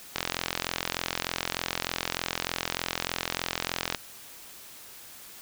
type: click train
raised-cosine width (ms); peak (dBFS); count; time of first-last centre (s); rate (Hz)
0.2; -9; 165; 0.16-3.948; 43.3
effects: white hiss -47 dBFS RMS until 5.41 s